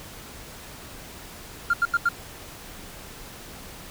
triangle tone bursts, 1396.9 Hz, F6, in tune, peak -14 dBFS, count 4, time 1.7-2.089 s, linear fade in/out 5 ms, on 35 ms, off 83 ms, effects tanh soft clip ceiling -14 dBFS + pink hiss -42 dBFS RMS until 3.9 s

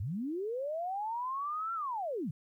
sine linear two-way sweep, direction up then down, 82.41 to 1371 to 121.8 Hz, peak -33 dBFS, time 0-2.31 s, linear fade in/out 5 ms, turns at 1.74 s, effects 12-bit

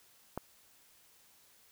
click, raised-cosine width 1 ms, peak -22 dBFS, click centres 0.376 s, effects white hiss -64 dBFS RMS until 1.71 s

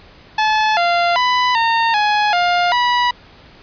sawtooth tone with pitch steps, 863 / 693 / 996 / 916 / 838 / 705 / 976 Hz, A5 / F5 / B5 / A#5 / G#5 / F5 / B5, -34 / -14 / +14 / -31 / +15 / +16 / -21 cents, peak -9 dBFS, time 0.38-3.11 s, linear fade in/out 5 ms, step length 390 ms, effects pink hiss -44 dBFS RMS until 3.62 s + resampled to 11025 Hz

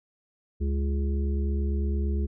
harmonic tone with a mistuned harmonic, 68.8 Hz, C#2, 12 cents flat, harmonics 1 / 3 / 5 / 6, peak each -24 / -34 / -38 / -40 dBFS, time 0.6-2.27 s, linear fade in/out 20 ms, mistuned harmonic 1, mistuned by +70 cents, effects none

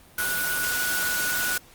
sine tone in noise, 1468 Hz, F#6, 14 cents flat, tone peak -26 dBFS, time 0.18-1.58 s, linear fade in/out 5 ms, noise white, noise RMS -28 dBFS, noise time 0.18-1.58 s, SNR -1 dB, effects pink hiss -52 dBFS RMS until 1.74 s + Opus 32 kbps

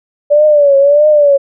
sine tone with vibrato, 579 Hz, D5, 25 cents flat, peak -4 dBFS, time 0.3-1.38 s, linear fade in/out 20 ms, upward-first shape triangle, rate 1.6 Hz, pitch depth 100 cents each way, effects none

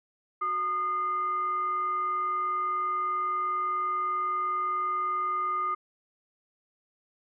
sine tone with frequency modulation, 1223 Hz, D#6, 30 cents flat, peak -26 dBFS, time 0.41-5.75 s, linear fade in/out 10 ms, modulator 855 Hz, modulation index 0.27, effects none

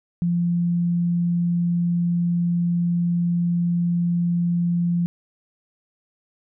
sine tone, 172.9 Hz, F3, 17 cents flat, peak -18 dBFS, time 0.22-5.06 s, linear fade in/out 0 ms, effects none

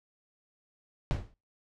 brown noise with exponential decay, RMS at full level -24 dBFS, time 1.11-1.34 s, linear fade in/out 0 ms, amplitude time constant 48 ms, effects noise-tail reverb RT60 0.3 s tail -26 dB re dry + low-pass 6000 Hz 12 dB/octave

